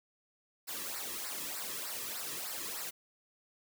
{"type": "noise with flanger", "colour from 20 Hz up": "white", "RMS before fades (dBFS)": -40, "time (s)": [0.67, 2.91], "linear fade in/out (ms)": 20, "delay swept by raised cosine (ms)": [0.3, 1.4], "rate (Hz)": 3.3, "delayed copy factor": -0.75, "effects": []}